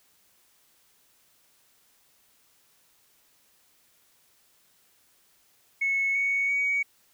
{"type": "tone with pitch steps", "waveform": "sine", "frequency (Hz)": [2198, 2225, 2252], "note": ["C#7", "C#7", "C#7"], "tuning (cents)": [-15, 6, 27], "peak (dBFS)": -22, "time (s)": [5.81, 6.83], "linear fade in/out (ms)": 10, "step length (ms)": 340, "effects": ["tanh soft clip ceiling -18 dBFS", "white hiss -64 dBFS RMS until 7.13 s"]}